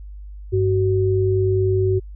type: tone pair together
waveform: sine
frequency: 99.48 / 375.6 Hz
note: G2 / F#4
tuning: +26 / +26 cents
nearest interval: octave + major seventh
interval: 2300 cents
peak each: -18 dBFS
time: 0.52-2 s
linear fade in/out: 20 ms
effects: added 50 Hz sine -33 dBFS peak until 2.15 s